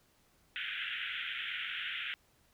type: band-pass noise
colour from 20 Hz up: white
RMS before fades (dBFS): -39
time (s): 0.56-2.14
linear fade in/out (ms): 0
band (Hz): 1400 to 3400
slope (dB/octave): 96
effects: pink hiss -69 dBFS RMS until 2.53 s